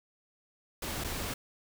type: noise with dropouts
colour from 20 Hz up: pink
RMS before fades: -36 dBFS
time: 0.82-1.34 s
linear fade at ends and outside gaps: 5 ms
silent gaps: 1.04-1.044 s
effects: none